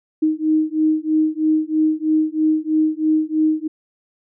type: beating tone pair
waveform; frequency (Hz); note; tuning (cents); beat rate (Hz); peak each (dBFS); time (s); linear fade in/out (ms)
sine; 310.4 / 313.5; D#4 / D#4; -4 / +13; 3.1; -18 / -18; 0.22-3.68; 10
effects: none